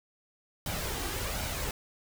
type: noise with flanger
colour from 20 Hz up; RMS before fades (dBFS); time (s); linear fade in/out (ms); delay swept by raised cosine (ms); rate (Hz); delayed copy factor
pink; -34; 0.66-1.71; 2; 1.3 to 2.6; 1.3; +0.5
effects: none